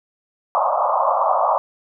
white band-pass noise, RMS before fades -18 dBFS, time 0.55-1.58 s, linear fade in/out 0 ms, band 550 to 1200 Hz, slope 96 dB/octave, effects none

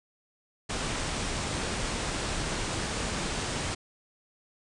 pink low-pass noise, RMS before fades -32 dBFS, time 0.69-3.75 s, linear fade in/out 10 ms, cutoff 9400 Hz, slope 96 dB/octave, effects none

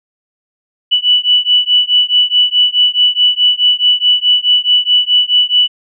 sine beating tone pair, 2960 / 2964.7 Hz, F#7 / F#7, 0 / +3 cents, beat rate 4.7 Hz, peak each -11 dBFS, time 0.91-5.68 s, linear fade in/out 20 ms, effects none

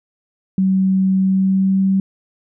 sine tone with pitch glide, 190 to 192.54 Hz, F#3 to G3, +46 to -31 cents, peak -12 dBFS, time 0.58-2 s, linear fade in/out 2 ms, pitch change +23 cents, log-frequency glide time 1.18-1.87 s, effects none

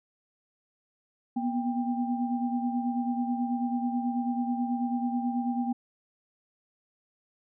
sine tone cluster, 240.8 / 250 / 792 Hz, B3 / B3 / G5, -44 / +21 / +18 cents, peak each -28 / -34 / -34 dBFS, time 1.36-5.73 s, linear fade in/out 10 ms, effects none

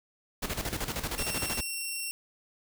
pink noise with tremolo, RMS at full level -32 dBFS, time 0.42-1.61 s, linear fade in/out 10 ms, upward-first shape square, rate 13 Hz, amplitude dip 65%
10% pulse tone, 2727 Hz, F7, 42 cents flat, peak -24 dBFS, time 1.18-2.11 s, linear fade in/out 0 ms
effects none

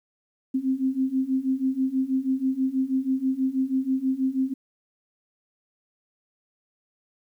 sine beating tone pair, 259.8 / 266 Hz, C4 / C4, -12 / +29 cents, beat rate 6.2 Hz, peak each -26 / -24 dBFS, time 0.54-4.54 s, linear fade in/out 10 ms, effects 10-bit

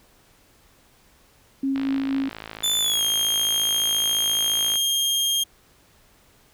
sine tone with tremolo, 271.1 Hz, C#4, 38 cents flat, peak -20 dBFS, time 1.63-2.29 s, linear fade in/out 5 ms, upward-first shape sine, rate 4.2 Hz, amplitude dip 30%
click train, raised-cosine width 0.3 ms, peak -18 dBFS, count 164, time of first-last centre 1.76-4.756 s, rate 54.4 Hz
sawtooth tone with pitch glide, 3510 to 3219 Hz, A7 to G7, -5 to +45 cents, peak -17 dBFS, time 2.63-5.44 s, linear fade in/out 10 ms, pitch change -150 cents, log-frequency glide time 2.81-3.03 s
effects pink hiss -57 dBFS RMS until 6.53 s

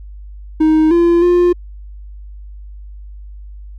triangle tone with pitch steps, 313.2 / 342.3 / 352.6 Hz, D#4 / F4 / F4, +11 / -35 / +17 cents, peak -6 dBFS, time 0.6-1.53 s, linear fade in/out 10 ms, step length 310 ms, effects added 50 Hz sine -30 dBFS peak until 3.78 s

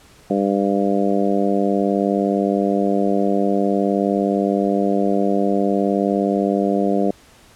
harmonic tone, 99.5 Hz, G2, 26 cents sharp, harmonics 2 / 3 / 4 / 5 / 6 / 7, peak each -20 / -22 / -23 / -24 / -25 / -25 dBFS, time 0.3-7.11 s, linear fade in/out 5 ms, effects pink hiss -49 dBFS RMS until 7.55 s + low-pass 11000 Hz 12 dB/octave

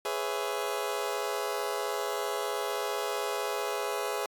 25% pulse chord, C# minor seventh, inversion second, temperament just, 415.8 / 498.9 / 554.4 / 665.2 Hz, G#4 / B4 / C#5 / E5, +2 / +17 / 0 / +16 cents, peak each -30 / -33 / -33 / -34 dBFS, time 0.05-4.26 s, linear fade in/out 2 ms, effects AAC 64 kbps

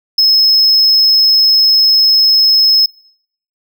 triangle tone, 5180 Hz, E8, 31 cents flat, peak -5 dBFS, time 0.18-2.86 s, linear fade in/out 5 ms, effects noise-tail reverb RT60 0.7 s tail -26 dB re dry

